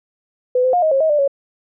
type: tone with pitch steps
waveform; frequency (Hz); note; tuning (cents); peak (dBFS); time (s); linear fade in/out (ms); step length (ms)
sine; 502 / 513 / 712 / 629 / 541 / 634 / 592 / 556; B4 / C5 / F5 / D#5 / C#5 / D#5 / D5 / C#5; +28 / -34 / +33 / +19 / -42 / +32 / +14 / +5; -12; 0.55-1.278; 5; 91
effects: none